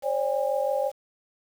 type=tone cluster; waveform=sine; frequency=536 / 582 / 810 Hz; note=C5 / D5 / G#5; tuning=+42 / -16 / -43 cents; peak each=-26 / -27 / -30 dBFS; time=0.02-0.92 s; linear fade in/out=50 ms; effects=8-bit